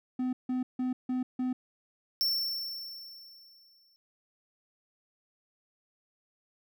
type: tone bursts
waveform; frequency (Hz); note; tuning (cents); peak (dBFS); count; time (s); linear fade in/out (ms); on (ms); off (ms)
triangle; 253.9; B3; +48; -26; 5; 0.19-1.53; 5; 140; 160
type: tone with exponential decay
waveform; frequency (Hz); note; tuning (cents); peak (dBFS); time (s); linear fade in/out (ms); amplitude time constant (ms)
square; 5410; E8; +44; -25; 2.21-3.96; 0; 380
effects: none